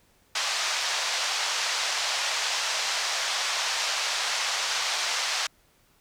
white band-pass noise, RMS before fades -28 dBFS, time 0.35-5.47 s, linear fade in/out 5 ms, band 620 to 6100 Hz, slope 24 dB/octave, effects pink hiss -63 dBFS RMS until 6 s

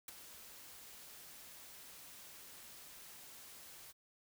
white noise with ADSR envelope, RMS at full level -45 dBFS, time 0.08-3.93 s, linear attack 3 ms, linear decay 18 ms, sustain -10 dB, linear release 28 ms, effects none

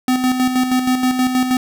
square tone with tremolo, 254.5 Hz, C4, 48 cents flat, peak -13 dBFS, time 0.08-1.57 s, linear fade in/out 2 ms, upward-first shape square, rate 6.3 Hz, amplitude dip 50%, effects none

